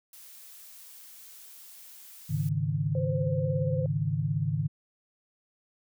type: noise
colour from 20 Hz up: blue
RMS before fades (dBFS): -49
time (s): 0.13-2.49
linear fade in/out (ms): 2
type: chord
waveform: sine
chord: Ab suspended fourth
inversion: none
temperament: just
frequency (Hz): 103.83 / 138.43 / 155.74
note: Ab2 / Db3 / Eb3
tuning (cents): 0 / -2 / +2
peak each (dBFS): -32 / -30 / -29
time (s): 2.29-4.68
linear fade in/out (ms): 20
type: tone with vibrato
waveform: sine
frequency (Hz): 517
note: C5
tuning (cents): -21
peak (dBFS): -31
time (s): 2.95-3.86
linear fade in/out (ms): 2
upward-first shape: sine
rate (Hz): 18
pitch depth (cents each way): 29
effects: none